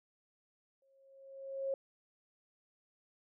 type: tone with exponential growth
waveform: sine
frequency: 542 Hz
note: C#5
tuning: 39 cents flat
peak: -31 dBFS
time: 0.82-1.74 s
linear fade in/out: 2 ms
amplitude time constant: 200 ms
effects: none